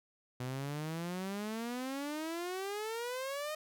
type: exponential sweep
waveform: sawtooth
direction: up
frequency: 123.47 to 622.3 Hz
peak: -33 dBFS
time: 0.4-3.55 s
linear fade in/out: 5 ms
effects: none